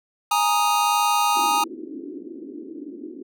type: chord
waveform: square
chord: Ab suspended second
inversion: none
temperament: equal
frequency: 830.6 / 932.3 / 1244.5 Hz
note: Ab5 / Bb5 / Eb6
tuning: 0 / 0 / 0 cents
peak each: -23 dBFS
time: 0.31-1.64 s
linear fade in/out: 5 ms
type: band-pass noise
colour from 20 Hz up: pink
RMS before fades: -36 dBFS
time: 1.35-3.23 s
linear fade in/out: 10 ms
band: 270 to 360 Hz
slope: 48 dB/octave
effects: none